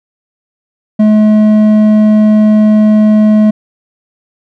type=tone with hard clipping; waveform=sine; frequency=213.6 Hz; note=G#3; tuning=49 cents sharp; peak=-5 dBFS; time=0.99-3.51 s; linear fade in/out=10 ms; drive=6 dB; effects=none